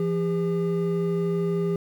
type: tone pair together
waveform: triangle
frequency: 169.7 / 403.6 Hz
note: F3 / G#4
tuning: -49 / -49 cents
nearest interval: octave + minor third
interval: 1500 cents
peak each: -23 dBFS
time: 0-1.76 s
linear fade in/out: 2 ms
effects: 9-bit